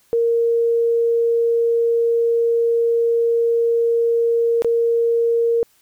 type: tone with dropouts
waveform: sine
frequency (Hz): 465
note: A#4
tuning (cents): -4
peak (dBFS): -14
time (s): 0.13-5.63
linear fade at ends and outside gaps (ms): 0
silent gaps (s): 4.621-4.646
effects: white hiss -58 dBFS RMS until 5.81 s